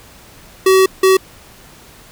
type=tone bursts at uneven times; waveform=square; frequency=379.5 Hz; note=F#4; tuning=44 cents sharp; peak=-8 dBFS; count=2; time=0.66-0.86 / 1.03-1.17 s; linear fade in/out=5 ms; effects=pink hiss -42 dBFS RMS until 2.11 s